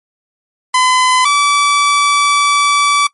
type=tone pair in turn; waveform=sawtooth; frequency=1016 / 1153.5 Hz; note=B5 / D6; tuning=+49 / -31 cents; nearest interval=major second; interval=220 cents; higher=second; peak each=-5 dBFS; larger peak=neither; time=0.74-1.25 / 1.25-3.07 s; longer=second; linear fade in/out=5 ms; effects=noise-tail reverb RT60 0.1 s tail -22 dB re dry + MP3 48 kbps